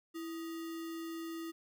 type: tone with sample-and-hold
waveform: sine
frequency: 330 Hz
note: E4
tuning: 2 cents sharp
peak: -39 dBFS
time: 0.14-1.52 s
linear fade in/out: 20 ms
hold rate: 1575 Hz
effects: none